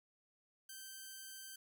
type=tone; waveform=5% pulse; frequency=1556 Hz; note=G6; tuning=13 cents flat; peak=-38 dBFS; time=0.69-1.56 s; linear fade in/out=5 ms; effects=none